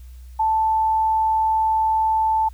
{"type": "tone", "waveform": "sine", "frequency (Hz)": 880, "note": "A5", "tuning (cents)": 0, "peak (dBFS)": -16, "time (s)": [0.39, 2.49], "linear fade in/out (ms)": 10, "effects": ["added 62 Hz sine -37 dBFS peak until 2.53 s", "white hiss -58 dBFS RMS until 2.53 s"]}